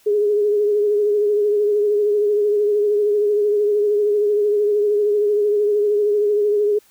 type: tone with vibrato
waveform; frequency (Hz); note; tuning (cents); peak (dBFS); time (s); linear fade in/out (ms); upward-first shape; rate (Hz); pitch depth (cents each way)
sine; 415.3; G#4; 0; -14; 0.06-6.79; 10; triangle; 13; 44
effects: white hiss -55 dBFS RMS until 6.9 s